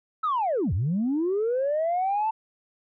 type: linear two-way sweep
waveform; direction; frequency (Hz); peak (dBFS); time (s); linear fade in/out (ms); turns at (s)
sine; down then up; 1323 to 76.6 to 896; -21; 0.23-2.31; 10; 0.73
effects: tanh soft clip ceiling -19 dBFS